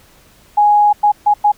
sine tone bursts at uneven times, 830.6 Hz, G#5, in tune, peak -7 dBFS, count 4, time 0.57-0.93 / 1.03-1.12 / 1.26-1.34 / 1.44-1.52 s, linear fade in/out 10 ms, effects pink hiss -48 dBFS RMS until 1.57 s

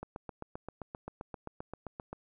click train, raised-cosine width 1 ms, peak -26 dBFS, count 17, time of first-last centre 0.03-2.13 s, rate 7.62 Hz, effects none

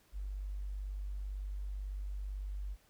sine tone, 49 Hz, G1, in tune, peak -37 dBFS, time 0.12-2.77 s, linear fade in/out 50 ms, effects pink hiss -68 dBFS RMS until 2.89 s

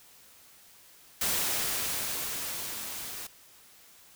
white noise with level ramp, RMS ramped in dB -28 to -40 dBFS, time 1.21-3.27 s, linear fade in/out 5 ms, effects white hiss -56 dBFS RMS until 4.15 s

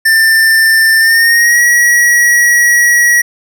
square tone with pitch glide, 1787 to 1915.3 Hz, A6 to A#6, +26 to +46 cents, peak -6 dBFS, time 0.05-3.22 s, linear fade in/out 10 ms, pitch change +120 cents, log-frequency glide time 0.99-1.61 s, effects none

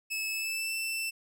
sawtooth tone with pitch glide, 2600 to 2667 Hz, E7 to E7, -24 to +20 cents, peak -28 dBFS, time 0.1-1.11 s, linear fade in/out 20 ms, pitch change +44 cents, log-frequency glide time 0.3-0.73 s, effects none

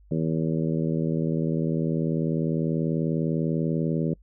harmonic tone, 80.1 Hz, E2, 49 cents flat, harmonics 2 / 3 / 4 / 5 / 6 / 7, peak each -25 / -29 / -31 / -33 / -35 / -36 dBFS, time 0.11-4.14 s, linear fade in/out 5 ms, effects noise-tail reverb RT60 0.1 s tail -26 dB re dry + added 50 Hz sine -51 dBFS peak until 4.22 s

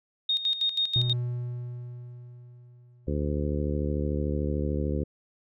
sine tone with tremolo, 3705 Hz, A#7, 11 cents flat, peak -22 dBFS, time 0.29-1.13 s, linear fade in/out 5 ms, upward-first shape square, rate 6.2 Hz, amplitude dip 70%
triangle tone with exponential decay, 122 Hz, B2, 21 cents flat, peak -21 dBFS, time 0.96-3.68 s, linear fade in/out 0 ms, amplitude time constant 590 ms
harmonic tone, 73.42 Hz, D2, in tune, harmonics 1 / 2 / 3 / 4 / 5 / 6 / 7, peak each -29 / -32 / -34 / -35 / -36 / -37 / -37 dBFS, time 3.07-5.04 s, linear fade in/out 10 ms
effects none

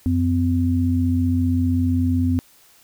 sine tone pair together, 90.2 / 255.1 Hz, F#2 / C4, -44 / -44 cents, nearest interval octave + tritone, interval 1800 cents, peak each -19 dBFS, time 0.06-2.39 s, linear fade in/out 0 ms, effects white hiss -53 dBFS RMS until 2.83 s

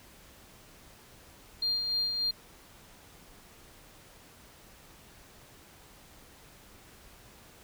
sine tone with tremolo, 4200 Hz, C8, 6 cents sharp, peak -25 dBFS, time 1.62-2.31 s, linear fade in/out 5 ms, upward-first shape sine, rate 3.4 Hz, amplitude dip 45%, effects tanh soft clip ceiling -22 dBFS + pink hiss -55 dBFS RMS until 7.63 s

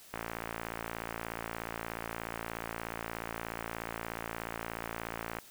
click train, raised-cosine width 0.5 ms, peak -21 dBFS, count 299, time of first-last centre 0.14-5.386 s, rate 56.8 Hz, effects white hiss -55 dBFS RMS until 5.5 s

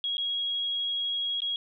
sine tone with dropouts, 3304 Hz, G#7, 10 cents flat, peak -27 dBFS, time 0.04-1.56 s, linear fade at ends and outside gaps 1 ms, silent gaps 0.17-0.18 / 1.404-1.419 s, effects none

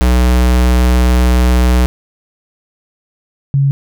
square / sine tone pair in turn, 61.74 / 138.6 Hz, B1 / C#3, 0 / 0 cents, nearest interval octave + major second, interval 1400 cents, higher second, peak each -8 dBFS, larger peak neither, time 0.01-1.86 / 3.54-3.71 s, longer first, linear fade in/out 0 ms, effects none

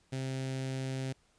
sawtooth tone with notch filter, 132.2 Hz, C3, 18 cents sharp, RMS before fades -36 dBFS, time 0.12-1.13 s, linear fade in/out 10 ms, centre 1100 Hz, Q 1.2, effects pink hiss -69 dBFS RMS until 1.38 s + resampled to 22050 Hz

